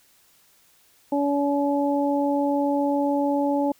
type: harmonic tone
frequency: 284.3 Hz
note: C#4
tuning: 44 cents sharp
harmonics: 1 / 2 / 3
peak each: -22 / -25 / -27 dBFS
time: 1.12-3.72 s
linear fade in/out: 5 ms
effects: white hiss -59 dBFS RMS until 3.79 s